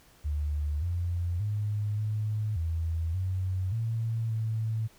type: tone with pitch steps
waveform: sine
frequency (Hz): 74.2 / 87.1 / 104.6 / 107 / 82.2 / 93.4 / 113.5 / 111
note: D2 / F2 / G#2 / A2 / E2 / F#2 / A#2 / A2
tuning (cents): +18 / -4 / +13 / -48 / -4 / +17 / -46 / +16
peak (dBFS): -27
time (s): 0.24-4.88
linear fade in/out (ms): 20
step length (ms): 580
effects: pink hiss -59 dBFS RMS until 4.98 s